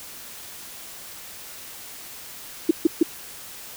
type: tone bursts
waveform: sine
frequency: 326 Hz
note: E4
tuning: 19 cents flat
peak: -11 dBFS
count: 3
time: 2.69-3.03 s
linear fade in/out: 5 ms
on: 20 ms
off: 140 ms
effects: white hiss -40 dBFS RMS until 3.76 s